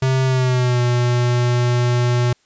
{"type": "tone with pitch glide", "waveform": "square", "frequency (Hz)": [131.5, 121.99], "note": ["C3", "B2"], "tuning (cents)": [9, -21], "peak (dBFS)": -15, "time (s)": [0.02, 2.33], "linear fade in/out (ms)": 5, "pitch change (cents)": -130, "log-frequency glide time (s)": [0.25, 0.81], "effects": ["white hiss -60 dBFS RMS until 2.45 s", "resampled to 16000 Hz"]}